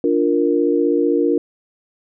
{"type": "chord", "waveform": "sine", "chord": "Bb major", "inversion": "first", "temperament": "equal", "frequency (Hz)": [293.7, 349.2, 466.2], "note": ["D4", "F4", "Bb4"], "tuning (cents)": [0, 0, 0], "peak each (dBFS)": -18, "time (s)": [0.04, 1.38], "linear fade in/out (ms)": 2, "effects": []}